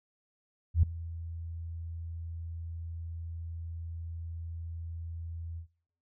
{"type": "tone with ADSR envelope", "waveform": "sine", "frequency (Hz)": 83.2, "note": "E2", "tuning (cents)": 17, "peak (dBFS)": -17, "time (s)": [0.74, 5.67], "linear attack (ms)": 90, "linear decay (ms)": 4, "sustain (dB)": -20, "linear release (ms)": 93, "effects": ["noise-tail reverb RT60 0.7 s tail -24 dB re dry"]}